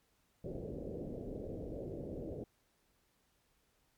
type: low-pass noise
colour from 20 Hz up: white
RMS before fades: -43 dBFS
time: 0.44-2.44 s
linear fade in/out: 2 ms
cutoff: 560 Hz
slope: 48 dB/octave
effects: pink hiss -75 dBFS RMS until 3.97 s + MP3 96 kbps